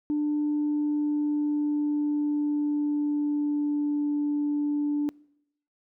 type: tone with pitch glide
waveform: sine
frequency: 297.2 to 292.9 Hz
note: D4 to D4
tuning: +21 to -5 cents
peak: -22 dBFS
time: 0.1-5.09 s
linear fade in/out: 0 ms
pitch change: -26 cents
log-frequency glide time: 0.2-4.07 s
effects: noise-tail reverb RT60 0.8 s tail -26 dB re dry + tanh soft clip ceiling -20 dBFS